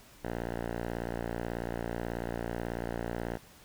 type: tone with low-pass filter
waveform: 5% pulse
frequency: 58.27 Hz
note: A#1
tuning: in tune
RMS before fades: -36 dBFS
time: 0.23-3.38 s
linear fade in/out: 20 ms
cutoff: 1600 Hz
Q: 0.97
effects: pink hiss -56 dBFS RMS until 3.64 s